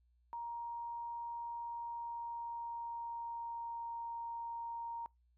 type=tone with pitch glide; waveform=sine; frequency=939 to 931.4 Hz; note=A#5 to A#5; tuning=+12 to -2 cents; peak=-40 dBFS; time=0.33-5.06 s; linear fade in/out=0 ms; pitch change=-14 cents; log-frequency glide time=1.61-3.92 s; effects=noise-tail reverb RT60 0.2 s tail -25 dB re dry + added 60 Hz sine -69 dBFS peak until 5.37 s